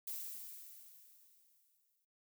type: noise with exponential decay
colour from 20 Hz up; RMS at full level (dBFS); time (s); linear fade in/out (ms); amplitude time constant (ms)
violet; -42; 0.07-2.05; 5; 430
effects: noise-tail reverb RT60 0.1 s tail -17 dB re dry